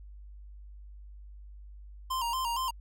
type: tone with vibrato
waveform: square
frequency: 987.8 Hz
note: B5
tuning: in tune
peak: -30 dBFS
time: 2.1-2.71 s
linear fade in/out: 10 ms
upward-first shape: square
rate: 4.3 Hz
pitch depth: 91 cents each way
effects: added 50 Hz sine -45 dBFS peak until 2.8 s